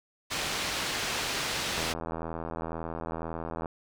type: low-pass noise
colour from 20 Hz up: white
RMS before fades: -32 dBFS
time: 0.3-1.94 s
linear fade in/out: 20 ms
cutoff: 4600 Hz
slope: 12 dB/octave
type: click train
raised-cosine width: 1 ms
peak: -21 dBFS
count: 155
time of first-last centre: 1.78-3.658 s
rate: 82 Hz
effects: none